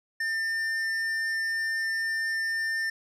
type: tone with tanh clipping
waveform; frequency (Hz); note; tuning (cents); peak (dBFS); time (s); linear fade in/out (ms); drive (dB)
sine; 1799; A6; +38; -28; 0.2-2.9; 5; 10
effects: none